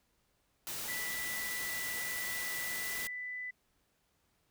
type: noise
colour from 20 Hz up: white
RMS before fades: -40 dBFS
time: 0.67-3.07 s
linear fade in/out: 0 ms
type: tone with pitch glide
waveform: sine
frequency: 1975.5 to 1995 Hz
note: B6 to B6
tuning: 0 to +17 cents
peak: -38 dBFS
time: 0.88-3.51 s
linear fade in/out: 10 ms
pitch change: +17 cents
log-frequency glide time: 2.54-3.39 s
effects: pink hiss -75 dBFS RMS until 4.5 s